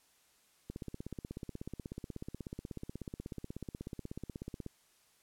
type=click train; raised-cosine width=3 ms; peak=-28 dBFS; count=66; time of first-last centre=0.7-4.663 s; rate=16.4 Hz; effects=white hiss -69 dBFS RMS until 5.22 s + low-pass 12000 Hz 12 dB/octave